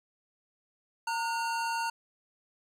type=tone pair together; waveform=square; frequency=918 / 1444.7 Hz; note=A#5 / F#6; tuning=-27 / -42 cents; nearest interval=minor sixth; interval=785 cents; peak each=-31 / -37 dBFS; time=1.07-1.9 s; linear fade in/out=5 ms; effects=low-pass 9000 Hz 12 dB/octave + 10-bit